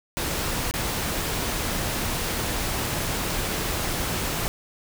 pink noise with dropouts, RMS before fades -27 dBFS, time 0.17-4.48 s, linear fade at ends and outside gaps 0 ms, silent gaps 0.711-0.739 s, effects none

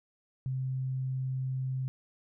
sine tone, 130.81 Hz, C3, in tune, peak -30 dBFS, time 0.46-1.88 s, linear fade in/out 0 ms, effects none

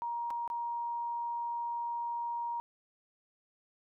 sine tone with dropouts, 943 Hz, A#5, 20 cents sharp, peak -33 dBFS, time 0.02-2.6 s, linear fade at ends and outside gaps 0 ms, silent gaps 0.304-0.308 / 0.477-0.501 s, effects none

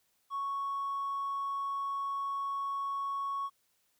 triangle tone, 1108.7 Hz, C#6, in tune, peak -29 dBFS, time 0.3-3.5 s, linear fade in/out 50 ms, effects tanh soft clip ceiling -29 dBFS + white hiss -74 dBFS RMS until 3.99 s

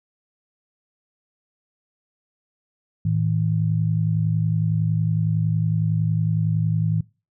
sine tone pair together, 109.12 / 160 Hz, A2 / D#3, -14 / +49 cents, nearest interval perfect fifth, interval 663 cents, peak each -21 dBFS, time 3.05-7.01 s, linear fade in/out 5 ms, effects noise-tail reverb RT60 0.3 s tail -22 dB re dry

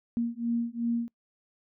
sine beating tone pair, 233.1 / 235.8 Hz, A#3 / A#3, 0 / +20 cents, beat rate 2.7 Hz, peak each -30 dBFS, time 0.17-1.08 s, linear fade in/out 0 ms, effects noise-tail reverb RT60 0.1 s tail -25 dB re dry

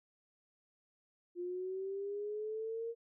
sine linear sweep, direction up, 349.2 to 466.2 Hz, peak -37 dBFS, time 1.35-2.95 s, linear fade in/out 50 ms, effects none

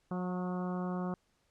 harmonic tone with a mistuned harmonic, 180.9 Hz, F#3, 39 cents flat, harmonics 1 / 2 / 3 / 4 / 5 / 6 / 7 / 8, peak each -34 / -42 / -45 / -45 / -49 / -47 / -49 / -55 dBFS, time 0.11-1.14 s, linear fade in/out 2 ms, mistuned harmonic 6, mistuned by +20 cents, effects pink hiss -74 dBFS RMS until 1.5 s + low-pass 9000 Hz 12 dB/octave

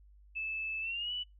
sine tone with pitch glide, 2622 to 2960 Hz, E7 to F#7, -10 to 0 cents, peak -34 dBFS, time 0.35-1.24 s, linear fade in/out 20 ms, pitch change +210 cents, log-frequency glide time 0.81-1.12 s, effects noise-tail reverb RT60 0.2 s tail -26 dB re dry + added 50 Hz sine -56 dBFS peak until 1.39 s

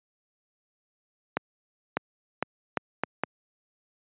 accelerating click train, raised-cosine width 0.5 ms, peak -9 dBFS, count 6, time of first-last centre 1.37-3.236 s, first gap 600 ms, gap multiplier 0.76, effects high-pass 150 Hz 12 dB/octave + resampled to 8000 Hz

